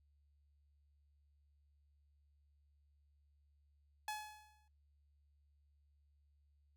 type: tone with exponential decay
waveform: sawtooth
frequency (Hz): 850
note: G#5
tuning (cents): +40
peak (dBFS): -35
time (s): 4.08-4.68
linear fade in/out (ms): 2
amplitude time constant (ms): 130
effects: noise-tail reverb RT60 0.4 s tail -25 dB re dry + added 72 Hz sine -70 dBFS peak until 6.76 s